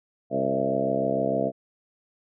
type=harmonic tone with a mistuned harmonic; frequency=66.6 Hz; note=C2; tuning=31 cents sharp; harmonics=2 / 3 / 4 / 5 / 6 / 7 / 8 / 9 / 10; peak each=-36 / -32 / -31 / -34 / -35 / -30 / -31 / -31 / -27 dBFS; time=0.3-1.52 s; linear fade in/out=50 ms; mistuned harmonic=9; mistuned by=+18 cents; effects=none